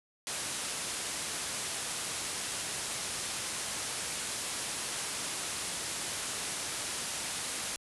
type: low-pass noise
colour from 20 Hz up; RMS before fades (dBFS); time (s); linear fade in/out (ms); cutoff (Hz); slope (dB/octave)
white; -37; 0.27-7.76; 0; 11000; 96
effects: high-pass 60 Hz 12 dB/octave